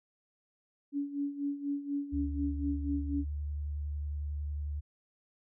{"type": "tone with tremolo", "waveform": "sine", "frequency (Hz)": 284.1, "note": "C#4", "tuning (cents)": 43, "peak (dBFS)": -29, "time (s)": [0.92, 3.25], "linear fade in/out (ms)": 50, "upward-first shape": "sine", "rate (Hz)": 4.1, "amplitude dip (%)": 75}
{"type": "tone with vibrato", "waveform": "sine", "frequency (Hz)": 73.42, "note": "D2", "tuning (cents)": 0, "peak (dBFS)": -33, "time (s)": [2.12, 4.81], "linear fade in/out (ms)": 20, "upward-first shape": "triangle", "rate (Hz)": 11, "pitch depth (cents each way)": 20}
{"effects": []}